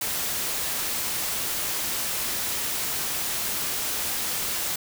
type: noise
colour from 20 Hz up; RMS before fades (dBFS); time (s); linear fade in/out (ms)
white; -28; 0.01-4.76; 5
effects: none